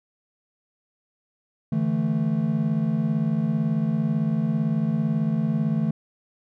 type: chord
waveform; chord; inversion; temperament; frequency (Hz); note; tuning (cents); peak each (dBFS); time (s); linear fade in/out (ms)
triangle; D suspended second; none; equal; 146.83 / 164.81 / 220; D3 / E3 / A3; 0 / 0 / 0; -25 / -23 / -22; 1.72-5.91; 5
effects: none